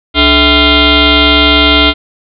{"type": "tone with frequency modulation", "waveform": "sine", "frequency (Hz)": 1741, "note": "A6", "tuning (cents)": -19, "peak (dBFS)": -4, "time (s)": [0.14, 1.94], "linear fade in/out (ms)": 50, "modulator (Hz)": 362, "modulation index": 5.6, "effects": []}